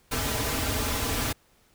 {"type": "noise with comb filter", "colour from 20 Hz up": "pink", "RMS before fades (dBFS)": -28, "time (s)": [0.11, 1.33], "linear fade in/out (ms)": 10, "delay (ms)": 5.5, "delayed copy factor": -0.9, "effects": ["pink hiss -63 dBFS RMS until 1.74 s"]}